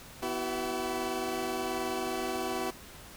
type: chord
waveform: 20% pulse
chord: B suspended fourth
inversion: none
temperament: equal with one note detuned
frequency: 246.9 / 329.6 / 379.7 Hz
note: B3 / E4 / F#4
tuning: 0 / 0 / +45 cents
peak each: -33 / -32 / -29 dBFS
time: 0.22-2.71 s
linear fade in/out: 10 ms
effects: pink hiss -49 dBFS RMS until 3.16 s